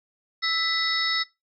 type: tone cluster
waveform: sine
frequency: 1317 / 1986 / 3807 / 4431 / 5250 Hz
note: E6 / B6 / A#7 / C#8 / E8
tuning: -2 / +9 / +36 / -2 / -8 cents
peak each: -31 / -27 / -28 / -33 / -28 dBFS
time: 0.42-1.24 s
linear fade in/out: 20 ms
effects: noise-tail reverb RT60 0.2 s tail -20 dB re dry